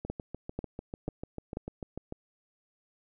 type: two click trains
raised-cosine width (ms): 2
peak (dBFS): -24 / -20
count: 15 / 4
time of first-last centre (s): 0.05-2.124 / 0.1-1.571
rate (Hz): 6.75 / 2.04
effects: none